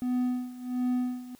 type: tone with tremolo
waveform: triangle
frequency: 249.5 Hz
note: B3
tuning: 18 cents sharp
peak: -22 dBFS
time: 0.02-1.35 s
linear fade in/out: 0 ms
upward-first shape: sine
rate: 1.4 Hz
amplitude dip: 85%
effects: white hiss -60 dBFS RMS until 1.39 s